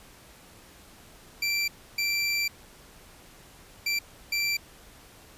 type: tone bursts at uneven times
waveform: 25% pulse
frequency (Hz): 2349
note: D7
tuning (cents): 0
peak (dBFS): -21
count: 4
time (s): 1.42-1.68 / 1.98-2.48 / 3.86-3.99 / 4.32-4.57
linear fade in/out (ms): 5
effects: pink hiss -52 dBFS RMS until 5.37 s + resampled to 32000 Hz